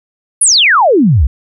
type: exponential sweep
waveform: sine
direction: down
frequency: 10890 to 56 Hz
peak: -5 dBFS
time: 0.41-1.27 s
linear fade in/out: 5 ms
effects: none